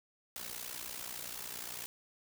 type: noise with amplitude modulation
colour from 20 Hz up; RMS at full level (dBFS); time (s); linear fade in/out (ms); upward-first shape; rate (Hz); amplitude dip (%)
white; -40; 0.36-1.86; 0; sine; 60.3; 75
effects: none